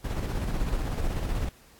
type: noise with tremolo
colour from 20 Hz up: brown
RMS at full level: -27 dBFS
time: 0.04-1.49 s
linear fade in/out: 5 ms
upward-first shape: square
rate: 16 Hz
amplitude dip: 35%
effects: pink hiss -56 dBFS RMS until 1.79 s + AAC 64 kbps